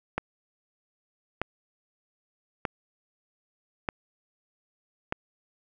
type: click train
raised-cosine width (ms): 0.5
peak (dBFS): -12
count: 5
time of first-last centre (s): 0.18-5.124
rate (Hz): 0.809
effects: none